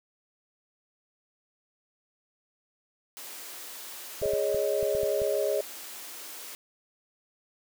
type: high-pass noise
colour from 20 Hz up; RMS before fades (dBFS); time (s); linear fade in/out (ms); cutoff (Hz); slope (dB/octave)
white; -42; 3.17-6.55; 0; 260; 24
type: clicks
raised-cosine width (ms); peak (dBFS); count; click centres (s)
5; -29; 8; 4.217 / 4.258 / 4.335 / 4.546 / 4.829 / 4.95 / 5.033 / 5.218
type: chord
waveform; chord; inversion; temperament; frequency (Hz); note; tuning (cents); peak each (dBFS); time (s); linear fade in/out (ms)
sine; Ab suspended fourth; none; equal; 415.3 / 554.4 / 622.3; Ab4 / Db5 / Eb5; 0 / 0 / 0; -29; 4.22-5.61; 5
effects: none